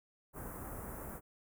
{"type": "band-stop noise", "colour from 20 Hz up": "pink", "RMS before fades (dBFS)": -45, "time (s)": [0.33, 1.21], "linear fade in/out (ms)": 50, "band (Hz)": [1500, 10000], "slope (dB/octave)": 24, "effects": []}